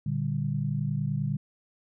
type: chord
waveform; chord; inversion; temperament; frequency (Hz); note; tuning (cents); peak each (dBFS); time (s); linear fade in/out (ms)
sine; G minor; first; equal; 116.54 / 146.83 / 196; Bb2 / D3 / G3; 0 / 0 / 0; -32 / -28 / -33; 0.06-1.37; 5
effects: none